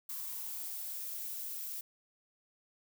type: noise with high-pass filter sweep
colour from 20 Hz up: violet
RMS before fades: -41 dBFS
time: 0.09-1.81 s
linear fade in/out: 5 ms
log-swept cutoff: 1100 to 380 Hz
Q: 7.4
effects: none